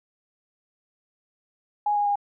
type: tone with pitch steps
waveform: sine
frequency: 830.6 / 822.5 / 814.4 Hz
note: G#5 / G#5 / G#5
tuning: 0 / -17 / -34 cents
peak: -20 dBFS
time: 1.86-2.157 s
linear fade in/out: 5 ms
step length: 99 ms
effects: none